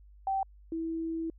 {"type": "tone pair in turn", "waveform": "sine", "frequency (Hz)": [775, 327], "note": ["G5", "E4"], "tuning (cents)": [-20, -14], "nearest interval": "octave + minor third", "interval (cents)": 1494, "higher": "first", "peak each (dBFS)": [-27, -31], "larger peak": "first", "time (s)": [[0.27, 0.43], [0.72, 1.3]], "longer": "second", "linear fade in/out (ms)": 2, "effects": ["added 50 Hz sine -52 dBFS peak until 1.38 s"]}